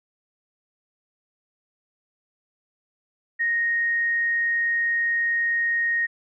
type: tone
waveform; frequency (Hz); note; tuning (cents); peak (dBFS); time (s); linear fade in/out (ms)
sine; 1864.7; A#6; 0; -20; 3.39-6.07; 20
effects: none